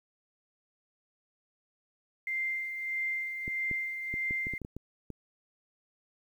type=tone with tremolo; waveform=sine; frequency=2093 Hz; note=C7; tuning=in tune; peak=-29 dBFS; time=2.27-4.58 s; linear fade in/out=2 ms; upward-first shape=sine; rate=1.6 Hz; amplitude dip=50%
type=clicks; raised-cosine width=3 ms; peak=-27 dBFS; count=10; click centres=3.479 / 3.713 / 4.14 / 4.309 / 4.469 / 4.537 / 4.617 / 4.649 / 4.766 / 5.103 s
effects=10-bit